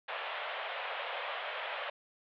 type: band-pass noise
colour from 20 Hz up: pink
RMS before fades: -39 dBFS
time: 0.08-1.9 s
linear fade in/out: 5 ms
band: 520 to 3400 Hz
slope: 48 dB/octave
effects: none